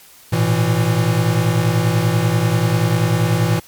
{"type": "chord", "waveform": "square", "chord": "A suspended second", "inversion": "none", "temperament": "equal with one note detuned", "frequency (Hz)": [110, 120.3, 164.81], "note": ["A2", "B2", "E3"], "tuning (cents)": [0, -45, 0], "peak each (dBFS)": -19, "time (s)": [0.32, 3.6], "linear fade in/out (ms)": 10, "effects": ["white hiss -45 dBFS RMS until 3.67 s", "MP3 96 kbps"]}